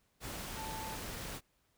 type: tone in noise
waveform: sine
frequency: 880 Hz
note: A5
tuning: in tune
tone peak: -43 dBFS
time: 0.54-0.98 s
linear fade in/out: 50 ms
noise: pink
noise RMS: -43 dBFS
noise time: 0.2-1.41 s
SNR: -3 dB
effects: pink hiss -75 dBFS RMS until 1.77 s